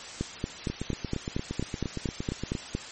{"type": "two click trains", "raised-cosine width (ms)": 3, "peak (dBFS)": [-15, -18], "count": [12, 17], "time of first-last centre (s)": [[0.21, 2.75], [0.7, 2.552]], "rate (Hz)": [4.33, 8.64], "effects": ["white hiss -41 dBFS RMS until 2.91 s", "MP3 32 kbps"]}